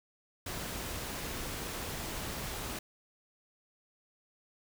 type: noise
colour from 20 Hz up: pink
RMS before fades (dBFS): -39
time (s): 0.46-2.79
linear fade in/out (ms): 5
effects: none